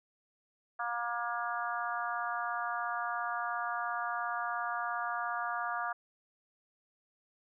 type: harmonic tone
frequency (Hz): 237.1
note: A#3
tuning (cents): +30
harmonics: 3 / 4 / 5 / 6 / 7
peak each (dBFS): -38 / -41 / -37 / -39 / -42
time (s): 0.79-5.93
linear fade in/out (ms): 10
effects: none